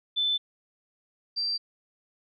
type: tone pair in turn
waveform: sine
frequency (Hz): 3520 / 4699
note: A7 / D8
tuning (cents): 0 / 0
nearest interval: perfect fourth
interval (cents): 500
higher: second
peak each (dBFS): -23 / -26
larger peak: first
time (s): 0.16-0.38 / 1.36-1.58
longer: neither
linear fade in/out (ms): 20
effects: none